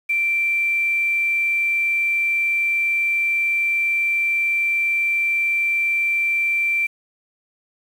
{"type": "tone with quantisation", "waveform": "sine", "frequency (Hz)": 2349, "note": "D7", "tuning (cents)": 0, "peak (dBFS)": -17, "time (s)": [0.09, 6.87], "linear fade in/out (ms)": 10, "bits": 7, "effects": []}